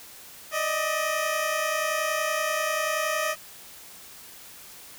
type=tone pair together; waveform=15% pulse; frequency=599.5 / 630 Hz; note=D5 / D#5; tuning=+36 / +21 cents; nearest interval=minor second; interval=85 cents; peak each=-23 / -20 dBFS; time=0.51-3.36 s; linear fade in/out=50 ms; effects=white hiss -46 dBFS RMS until 4.98 s